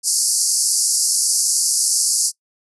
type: band-pass noise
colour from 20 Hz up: white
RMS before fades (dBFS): -18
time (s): 0.03-2.32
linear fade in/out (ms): 50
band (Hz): 4600 to 11000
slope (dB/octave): 96
effects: noise-tail reverb RT60 0.1 s tail -22 dB re dry